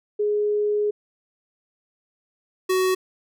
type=tone pair in turn; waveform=sine / square; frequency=417.2 / 373 Hz; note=G#4 / F#4; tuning=+8 / +14 cents; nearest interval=major second; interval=194 cents; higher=first; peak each=-19 dBFS; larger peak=neither; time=0.19-0.91 / 2.69-2.95 s; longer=first; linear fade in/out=10 ms; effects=none